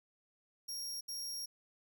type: tone bursts at uneven times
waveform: sawtooth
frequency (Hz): 5588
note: F8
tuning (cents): 0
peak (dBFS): -37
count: 2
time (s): 0.68-1.01 / 1.08-1.46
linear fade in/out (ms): 10
effects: none